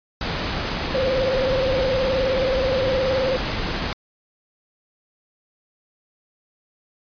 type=noise; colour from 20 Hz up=pink; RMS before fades=-25 dBFS; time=0.21-3.93 s; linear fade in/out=2 ms
type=tone with vibrato; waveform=sine; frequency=523.3 Hz; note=C5; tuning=in tune; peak=-19 dBFS; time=0.94-3.37 s; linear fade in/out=10 ms; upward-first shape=triangle; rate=19 Hz; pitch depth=84 cents each way
effects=resampled to 11025 Hz